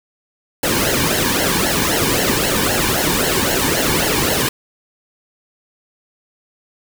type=noise with flanger; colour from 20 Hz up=pink; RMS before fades=-17 dBFS; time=0.63-4.49 s; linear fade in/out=5 ms; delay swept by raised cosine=0.82 to 1.55 ms; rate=3.8 Hz; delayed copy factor=-0.75; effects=none